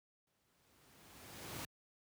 pink noise with exponential growth, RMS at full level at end -43 dBFS, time 0.27-1.65 s, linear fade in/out 2 ms, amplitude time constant 300 ms, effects high-pass 80 Hz 12 dB/octave

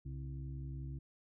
harmonic tone with a mistuned harmonic, 65.3 Hz, C2, 3 cents flat, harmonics 1 / 2 / 4 / 5, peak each -44 / -43 / -55 / -56 dBFS, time 0.05-0.99 s, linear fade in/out 10 ms, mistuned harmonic 2, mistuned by +82 cents, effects none

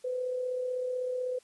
sine tone with amplitude modulation, 504 Hz, B4, 35 cents sharp, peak -28 dBFS, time 0.04-1.39 s, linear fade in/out 10 ms, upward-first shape sine, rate 36 Hz, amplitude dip 40%, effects white hiss -63 dBFS RMS until 1.43 s + resampled to 24000 Hz

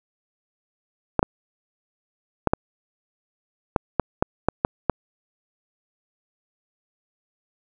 clicks, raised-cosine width 1 ms, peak -3 dBFS, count 10, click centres 1.193 / 1.229 / 2.473 / 2.535 / 3.762 / 3.997 / 4.225 / 4.486 / 4.649 / 4.897 s, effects none

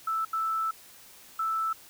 sine tone bursts at uneven times, 1318.5 Hz, E6, in tune, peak -26 dBFS, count 3, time 0.07-0.25 / 0.33-0.71 / 1.39-1.73 s, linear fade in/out 5 ms, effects white hiss -52 dBFS RMS until 1.89 s

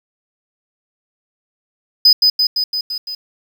triangle tone with echo, 5000 Hz, D#8, 8 cents sharp, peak -4 dBFS, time 2.05-2.13 s, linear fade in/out 5 ms, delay 170 ms, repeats 6, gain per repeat -3 dB, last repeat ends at 3.15 s, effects 7-bit

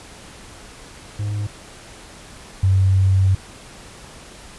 triangle / sine tone pair in turn, 103.83 / 95.33 Hz, G#2 / G2, 0 / -48 cents, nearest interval minor second, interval 148 cents, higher first, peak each -19 / -12 dBFS, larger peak second, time 1.19-1.47 / 2.63-3.35 s, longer second, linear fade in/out 5 ms, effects pink hiss -41 dBFS RMS until 4.58 s + resampled to 24000 Hz

